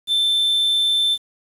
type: tone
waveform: triangle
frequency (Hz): 3546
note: A7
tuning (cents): +13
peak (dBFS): -14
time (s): 0.07-1.18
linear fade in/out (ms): 50
effects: resampled to 32000 Hz + 7-bit